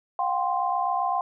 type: chord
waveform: sine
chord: F suspended second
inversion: none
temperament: equal with one note detuned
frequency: 716.4 / 784 / 1046.5 Hz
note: F5 / G5 / C6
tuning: +44 / 0 / 0 cents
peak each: -27 dBFS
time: 0.19-1.21 s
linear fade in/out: 2 ms
effects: none